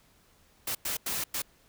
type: noise bursts at uneven times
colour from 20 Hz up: white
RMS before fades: -32 dBFS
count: 4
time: 0.67-0.75 / 0.85-0.97 / 1.06-1.24 / 1.34-1.42 s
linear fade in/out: 5 ms
effects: pink hiss -63 dBFS RMS until 1.68 s